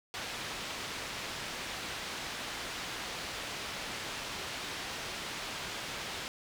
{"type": "low-pass noise", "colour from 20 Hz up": "white", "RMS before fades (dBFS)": -40, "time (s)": [0.14, 6.28], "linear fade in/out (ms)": 0, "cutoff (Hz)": 4000, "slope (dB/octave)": 12, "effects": []}